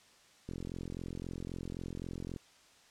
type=click train; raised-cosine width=3 ms; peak=-28 dBFS; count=83; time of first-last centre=0.49-2.362 s; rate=43.8 Hz; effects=white hiss -62 dBFS RMS until 2.9 s + low-pass 7000 Hz 12 dB/octave